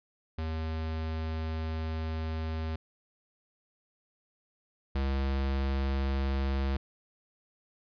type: tone pair in turn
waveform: square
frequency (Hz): 79.8 / 67.82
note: D#2 / C#2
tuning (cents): +44 / -37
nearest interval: minor third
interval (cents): 281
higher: first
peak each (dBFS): -32 / -28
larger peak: second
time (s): 0.38-2.76 / 4.95-6.77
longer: first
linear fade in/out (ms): 5
effects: resampled to 11025 Hz